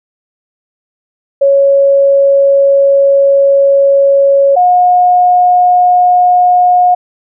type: tone pair in turn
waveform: sine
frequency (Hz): 554.4 / 720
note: C#5 / F#5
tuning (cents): 0 / -47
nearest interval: perfect fourth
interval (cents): 453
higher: second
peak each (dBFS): -4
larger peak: neither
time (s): 1.41-4.56 / 4.56-6.95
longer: first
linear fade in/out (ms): 10
effects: none